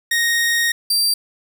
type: tone pair in turn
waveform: sawtooth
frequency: 1864.7 / 4701 Hz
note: A#6 / D8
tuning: 0 / +1 cents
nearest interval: octave + major third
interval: 1601 cents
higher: second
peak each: -12 dBFS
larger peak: neither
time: 0.11-0.72 / 0.9-1.14 s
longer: first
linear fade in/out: 5 ms
effects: none